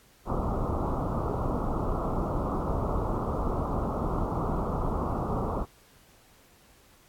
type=low-pass noise; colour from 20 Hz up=pink; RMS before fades=-29 dBFS; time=0.25-5.66 s; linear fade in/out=50 ms; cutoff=1300 Hz; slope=96 dB/octave; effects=pink hiss -59 dBFS RMS until 7.08 s + AAC 64 kbps